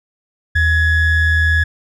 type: ring-modulated tone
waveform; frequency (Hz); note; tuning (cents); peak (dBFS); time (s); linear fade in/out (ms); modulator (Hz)
triangle; 880; A5; 0; -6; 0.55-1.64; 10; 799
effects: none